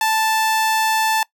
sawtooth tone, 880 Hz, A5, in tune, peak -12 dBFS, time 0.01-1.23 s, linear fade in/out 2 ms, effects noise-tail reverb RT60 0.1 s tail -21 dB re dry

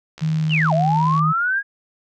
click train, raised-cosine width 0.2 ms, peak -20 dBFS, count 75, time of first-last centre 0.18-1.192 s, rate 73.1 Hz
sine tone with vibrato, 157.3 Hz, D#3, 19 cents sharp, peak -17 dBFS, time 0.21-1.33 s, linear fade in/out 20 ms, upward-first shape triangle, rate 2.6 Hz, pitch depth 10 cents each way
sine linear two-way sweep, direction down then up, 3181 to 621 to 1660 Hz, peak -17 dBFS, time 0.49-1.63 s, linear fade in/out 50 ms, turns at 0.73 s
effects none

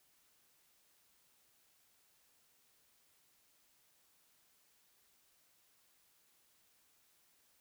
silence, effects white hiss -72 dBFS RMS until 7.6 s

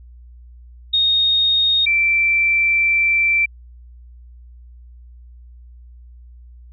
sine tone pair in turn, 3716 / 2341 Hz, A#7 / D7, -6 / -6 cents, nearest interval minor sixth, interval 800 cents, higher first, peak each -13 dBFS, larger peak neither, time 0.93-1.86 / 1.86-3.46 s, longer second, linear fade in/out 10 ms, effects added 60 Hz sine -39 dBFS peak until 6.72 s

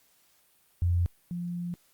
sine tone pair in turn, 87.31 / 174.62 Hz, F2 / F3, 0 / 0 cents, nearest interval octave, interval 1200 cents, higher second, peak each -22 / -31 dBFS, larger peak first, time 0.82-1.06 / 1.31-1.74 s, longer second, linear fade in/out 0 ms, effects white hiss -65 dBFS RMS until 1.93 s + Opus 48 kbps

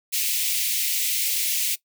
white high-pass noise, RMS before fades -24 dBFS, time 0.12-1.76 s, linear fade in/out 20 ms, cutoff 2100 Hz, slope 48 dB/octave, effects noise-tail reverb RT60 0.1 s tail -19 dB re dry

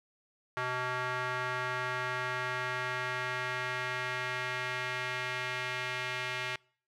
square tone with band-pass filter sweep, 126.2 Hz, B2, 38 cents sharp, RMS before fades -35 dBFS, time 0.57-6.56 s, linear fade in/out 0 ms, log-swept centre 1400 to 2300 Hz, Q 1.7, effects noise-tail reverb RT60 0.5 s tail -25 dB re dry

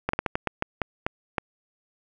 slowing click train, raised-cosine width 0.5 ms, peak -9 dBFS, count 10, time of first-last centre 0.09-1.382 s, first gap 44 ms, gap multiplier 1.28, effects none

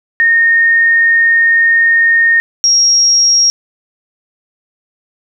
sine tone pair in turn, 1841 / 5600 Hz, A#6 / F8, -22 / +4 cents, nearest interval octave + perfect fifth, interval 1926 cents, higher second, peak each -6 dBFS, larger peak neither, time 0.2-2.4 / 2.64-3.5 s, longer first, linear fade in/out 0 ms, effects none

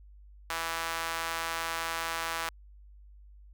sawtooth tone with high-pass filter, 164.81 Hz, E3, in tune, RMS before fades -34 dBFS, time 0.5-2.49 s, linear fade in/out 0 ms, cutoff 1100 Hz, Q 1.3, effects added 50 Hz sine -50 dBFS peak until 3.53 s

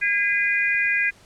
sine tone cluster, 1632 / 2028 / 2442 Hz, G#6 / B6 / D#7, -31 / +45 / -33 cents, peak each -23 dBFS, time 0.01-1.11 s, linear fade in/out 20 ms, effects pink hiss -52 dBFS RMS until 1.25 s + low-pass 9000 Hz 12 dB/octave

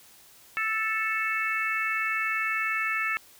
harmonic tone, 440 Hz, A4, in tune, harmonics 3 / 4 / 5 / 6, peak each -31 / -30 / -30 / -33 dBFS, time 0.57-3.17 s, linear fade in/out 0 ms, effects white hiss -54 dBFS RMS until 3.39 s

